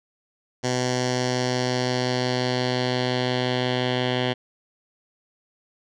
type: tone with low-pass filter sweep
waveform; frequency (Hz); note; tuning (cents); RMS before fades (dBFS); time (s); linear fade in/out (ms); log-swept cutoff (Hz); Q
10% pulse; 125.7; B2; +31; -24; 0.63-4.34; 20; 6100 to 3300; 2.7
effects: none